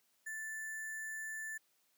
sine tone with sample-and-hold, 1758 Hz, A6, 2 cents flat, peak -40 dBFS, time 0.26-1.58 s, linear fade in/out 10 ms, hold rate 8820 Hz, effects white hiss -75 dBFS RMS until 1.97 s + high-pass 150 Hz 12 dB/octave

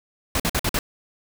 pink noise bursts, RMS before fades -22 dBFS, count 5, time 0.35-0.79 s, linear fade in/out 2 ms, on 48 ms, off 50 ms, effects none

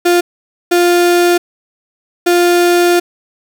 35% pulse tone bursts at uneven times, 350.3 Hz, F4, 5 cents sharp, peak -6 dBFS, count 3, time 0.05-0.21 / 0.71-1.38 / 2.26-3 s, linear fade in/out 10 ms, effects none

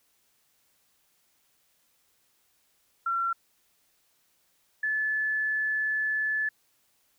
sine tone pair in turn, 1362 / 1731.4 Hz, F6 / A6, -44 / -28 cents, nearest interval major third, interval 416 cents, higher second, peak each -25 dBFS, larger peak neither, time 3.06-3.33 / 4.83-6.49 s, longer second, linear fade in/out 5 ms, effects white hiss -69 dBFS RMS until 7.18 s

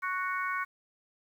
harmonic tone, 370 Hz, F#4, in tune, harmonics 3 / 4 / 5 / 6, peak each -33 / -34 / -40 / -38 dBFS, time 0.02-0.65 s, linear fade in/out 20 ms, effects 10-bit

